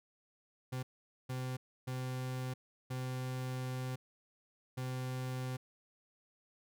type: tone bursts at uneven times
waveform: 40% pulse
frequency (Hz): 128.3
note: C3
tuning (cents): -34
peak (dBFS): -36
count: 5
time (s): 0.72-0.83 / 1.29-1.57 / 1.87-2.54 / 2.9-3.96 / 4.77-5.57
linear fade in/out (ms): 10
effects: none